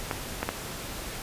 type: clicks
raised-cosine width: 0.5 ms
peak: -12 dBFS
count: 3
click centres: 0.112 / 0.43 / 0.49 s
effects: pink hiss -37 dBFS RMS until 1.22 s + resampled to 32000 Hz